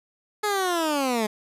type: linear sweep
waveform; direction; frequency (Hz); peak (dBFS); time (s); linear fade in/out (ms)
15% pulse; down; 426.5 to 207.7; -16; 0.43-1.27; 10
effects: resampled to 32000 Hz